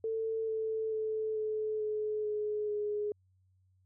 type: tone with pitch steps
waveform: sine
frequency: 445.7 / 440.8 / 436 / 431.3 / 426.6 / 421.9 / 417.3 Hz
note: A4 / A4 / A4 / A4 / G#4 / G#4 / G#4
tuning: +22 / +3 / -16 / -35 / +46 / +27 / +8 cents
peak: -31 dBFS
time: 0.04-3.12 s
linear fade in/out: 2 ms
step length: 440 ms
effects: added 93 Hz sine -66 dBFS peak until 3.85 s